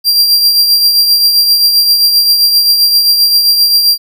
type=tone with tremolo; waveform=45% pulse; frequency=4748 Hz; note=D8; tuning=18 cents sharp; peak=-3 dBFS; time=0.04-3.98 s; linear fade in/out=50 ms; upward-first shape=triangle; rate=7.6 Hz; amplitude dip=50%; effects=none